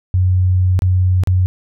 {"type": "tone with dropouts", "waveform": "sine", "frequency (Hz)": 91.9, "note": "F#2", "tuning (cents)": -11, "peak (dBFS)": -10, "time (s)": [0.14, 1.46], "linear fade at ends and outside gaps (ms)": 0, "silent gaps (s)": [[0.791, 0.821], [1.236, 1.273]], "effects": []}